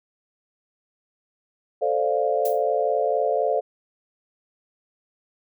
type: chord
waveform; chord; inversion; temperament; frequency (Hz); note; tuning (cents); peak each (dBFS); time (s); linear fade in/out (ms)
sine; D minor seventh; second; equal; 440 / 523.3 / 587.3 / 698.5; A4 / C5 / D5 / F5; 0 / 0 / 0 / 0; -25; 1.81-3.61; 20
type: noise with exponential decay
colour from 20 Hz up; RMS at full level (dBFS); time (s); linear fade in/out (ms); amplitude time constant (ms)
violet; -28; 2.45-2.62; 5; 36
effects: none